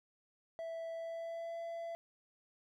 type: tone with pitch glide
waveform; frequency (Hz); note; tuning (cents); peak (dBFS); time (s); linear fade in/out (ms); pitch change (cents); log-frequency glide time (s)
triangle; 659.3 to 671.6; E5 to E5; 0 to +32; -38; 0.59-1.95; 0; +32; 0.92-1.59
effects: none